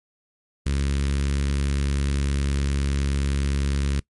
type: tone with notch filter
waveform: sawtooth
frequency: 69.8 Hz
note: C#2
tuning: 13 cents sharp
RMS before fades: -23 dBFS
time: 0.66-4 s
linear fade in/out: 5 ms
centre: 740 Hz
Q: 0.52
effects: noise-tail reverb RT60 0.1 s tail -22 dB re dry + MP3 48 kbps